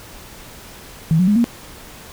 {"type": "tone with pitch steps", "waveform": "sine", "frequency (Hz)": [160.9, 182.7, 207.5, 235.6], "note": ["E3", "F#3", "G#3", "A#3"], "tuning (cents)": [-42, -22, -1, 19], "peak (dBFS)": -11, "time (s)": [1.11, 1.442], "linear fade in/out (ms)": 0, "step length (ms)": 83, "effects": ["pink hiss -39 dBFS RMS until 2.12 s"]}